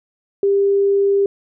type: tone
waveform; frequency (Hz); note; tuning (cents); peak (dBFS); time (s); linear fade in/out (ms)
sine; 397.9; G4; +26; -12; 0.43-1.26; 2
effects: none

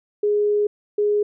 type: tone pair in turn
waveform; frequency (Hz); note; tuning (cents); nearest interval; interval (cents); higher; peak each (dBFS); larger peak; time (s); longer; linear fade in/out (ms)
sine; 415.3 / 415.3; G#4 / G#4; 0 / 0; unison; 0; neither; -16; neither; 0.23-0.67 / 0.98-1.23; first; 5
effects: none

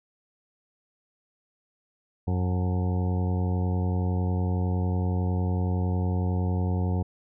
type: harmonic tone with a mistuned harmonic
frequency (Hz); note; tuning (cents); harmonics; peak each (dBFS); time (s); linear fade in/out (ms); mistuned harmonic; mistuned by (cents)
90.9; F#2; -30; 1 / 2 / 3 / 4 / 5 / 6 / 8 / 9 / 10; -24 / -30 / -37 / -39 / -39 / -44 / -41 / -45 / -46; 2.27-7.03; 10; 9; +48
effects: none

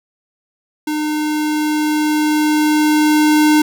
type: tone with level ramp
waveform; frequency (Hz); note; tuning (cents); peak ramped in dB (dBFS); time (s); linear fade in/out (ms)
square; 303.8; D#4; -41; -18 to -9; 0.87-3.62; 5
effects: none

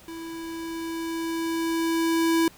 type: tone with level ramp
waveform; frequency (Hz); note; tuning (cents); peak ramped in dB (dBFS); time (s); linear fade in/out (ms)
square; 329.6; E4; 0; -36 to -19; 0.08-2.48; 2
effects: pink hiss -51 dBFS RMS until 2.57 s

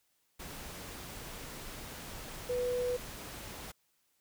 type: tone in noise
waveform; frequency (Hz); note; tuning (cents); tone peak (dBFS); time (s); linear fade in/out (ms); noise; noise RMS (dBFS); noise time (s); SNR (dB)
sine; 493.9; B4; 0; -30; 2.49-2.97; 10; pink; -45; 0.39-3.72; +12
effects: white hiss -75 dBFS RMS until 4.2 s

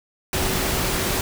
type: tone in noise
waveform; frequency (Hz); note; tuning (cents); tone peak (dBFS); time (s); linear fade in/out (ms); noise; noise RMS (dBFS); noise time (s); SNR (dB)
sine; 379; F#4; +42; -32; 0.33-1.21; 2; pink; -23; 0.33-1.21; -12
effects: none

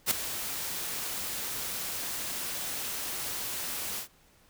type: noise with ADSR envelope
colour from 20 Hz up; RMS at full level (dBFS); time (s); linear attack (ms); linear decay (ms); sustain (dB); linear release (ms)
white; -23; 0.06-4.08; 49; 8; -12; 97
effects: pink hiss -62 dBFS RMS until 4.49 s

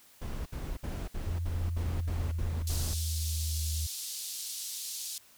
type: noise bursts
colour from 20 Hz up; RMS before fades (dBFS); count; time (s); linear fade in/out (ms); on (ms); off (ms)
brown; -36; 9; 0.21-2.94; 10; 250; 60
type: tone with pitch glide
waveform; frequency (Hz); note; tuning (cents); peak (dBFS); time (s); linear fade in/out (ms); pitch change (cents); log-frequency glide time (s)
sine; 85.3 to 78.22; F2 to D#2; -40 to +10; -30; 1.26-3.87; 10; -150; 1.75-3.62
type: band-pass noise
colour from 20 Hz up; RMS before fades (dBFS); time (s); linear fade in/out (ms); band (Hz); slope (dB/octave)
pink; -39; 2.67-5.18; 2; 4000 to 14000; 24
effects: white hiss -59 dBFS RMS until 5.37 s

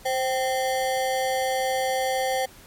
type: ring-modulated tone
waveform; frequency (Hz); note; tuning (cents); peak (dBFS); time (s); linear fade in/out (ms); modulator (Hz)
square; 649; E5; -27; -20; 0.05-2.46; 10; 125
effects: pink hiss -49 dBFS RMS until 2.66 s + MP3 64 kbps

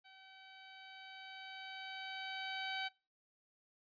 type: tone with level ramp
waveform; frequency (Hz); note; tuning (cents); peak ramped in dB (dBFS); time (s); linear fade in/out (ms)
10% pulse; 765; G5; -42; -50 to -29; 0.04-2.89; 20
effects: noise-tail reverb RT60 0.3 s tail -22 dB re dry + resampled to 11025 Hz

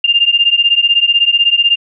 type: beating tone pair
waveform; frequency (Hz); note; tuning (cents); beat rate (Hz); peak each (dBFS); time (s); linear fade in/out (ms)
sine; 2794 / 2810; F7 / F7; 0 / +10; 16; -11; 0.04-1.76; 5
effects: none

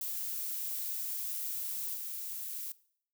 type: noise with level steps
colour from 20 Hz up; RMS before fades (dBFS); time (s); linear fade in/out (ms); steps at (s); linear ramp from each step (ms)
violet; -37 / -40; 0.01-2.72; 2; 1.94; 10
effects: noise-tail reverb RT60 0.6 s tail -20 dB re dry

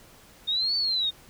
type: linear two-way sweep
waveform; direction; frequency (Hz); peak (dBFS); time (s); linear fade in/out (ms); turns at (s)
sine; up then down; 3637 to 4554 to 3637; -23; 0.47-1.11; 20; 0.76
effects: pink hiss -53 dBFS RMS until 1.29 s

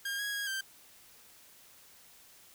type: tone with pitch steps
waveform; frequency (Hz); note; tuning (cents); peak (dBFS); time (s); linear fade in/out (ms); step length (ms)
sawtooth; 1614 / 1656 / 1642 / 1568; G#6 / G#6 / G#6 / G6; -50 / -5 / -20 / 0; -30; 0.05-0.61; 5; 140
effects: white hiss -58 dBFS RMS until 2.54 s

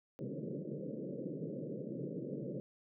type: band-pass noise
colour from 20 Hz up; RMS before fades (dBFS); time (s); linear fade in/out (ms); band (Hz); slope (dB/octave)
pink; -42; 0.19-2.6; 0; 130 to 560; 96
effects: none

